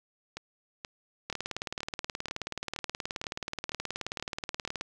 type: two click trains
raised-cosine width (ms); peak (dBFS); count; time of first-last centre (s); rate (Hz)
0.2; -16 / -20; 67 / 10; 1.3-4.811 / 0.37-4.676; 18.8 / 2.09
effects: none